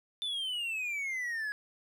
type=exponential sweep; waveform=triangle; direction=down; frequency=3561 to 1661.2 Hz; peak=-31 dBFS; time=0.22-1.52 s; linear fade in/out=0 ms; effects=none